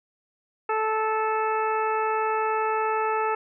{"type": "harmonic tone", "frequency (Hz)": 437.3, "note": "A4", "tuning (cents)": -11, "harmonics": [1, 2, 3, 4, 5, 6], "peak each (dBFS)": [-27, -26, -28, -36, -40, -37], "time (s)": [0.69, 3.35], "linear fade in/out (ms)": 5, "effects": []}